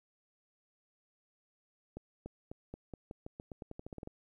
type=accelerating click train; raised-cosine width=2 ms; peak=-30 dBFS; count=17; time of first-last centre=1.97-4.074 s; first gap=290 ms; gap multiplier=0.88; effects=12-bit